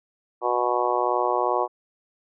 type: harmonic tone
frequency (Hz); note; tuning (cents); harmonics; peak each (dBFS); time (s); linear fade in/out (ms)
122.5; B2; -14; 3 / 4 / 5 / 6 / 7 / 8 / 9; -28 / -28 / -28 / -28 / -28 / -28 / -28; 0.41-1.68; 50
effects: none